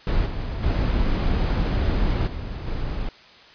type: noise with level steps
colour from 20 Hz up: brown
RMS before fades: -21 / -28 / -21 / -31 / -27 dBFS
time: 0.07-3.09 s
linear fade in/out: 2 ms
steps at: 0.25 / 0.62 / 2.26 / 2.66 s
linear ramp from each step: 20 ms
effects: white hiss -48 dBFS RMS until 3.54 s + resampled to 11025 Hz